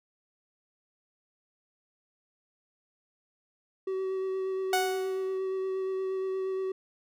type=tone with vibrato; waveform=triangle; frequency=380 Hz; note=F#4; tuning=46 cents sharp; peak=-27 dBFS; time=3.87-6.72 s; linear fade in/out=5 ms; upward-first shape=sine; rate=8.5 Hz; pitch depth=12 cents each way
type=tone with exponential decay; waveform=sawtooth; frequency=738 Hz; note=F#5; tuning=5 cents flat; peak=-19 dBFS; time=4.73-5.38 s; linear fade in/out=2 ms; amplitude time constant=140 ms
effects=none